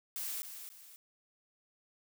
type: noise with echo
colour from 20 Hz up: blue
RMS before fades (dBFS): -39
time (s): 0.16-0.42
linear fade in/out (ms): 0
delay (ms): 270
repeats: 2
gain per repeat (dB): -8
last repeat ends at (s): 0.96
effects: none